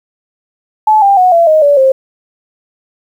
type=tone with pitch steps; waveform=sine; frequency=862 / 795 / 733.3 / 676.3 / 623.8 / 575.3 / 530.6 Hz; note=A5 / G5 / F#5 / E5 / D#5 / D5 / C5; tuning=-36 / +24 / -16 / +44 / +4 / -36 / +24 cents; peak=-4 dBFS; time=0.87-1.92 s; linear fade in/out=5 ms; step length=150 ms; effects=7-bit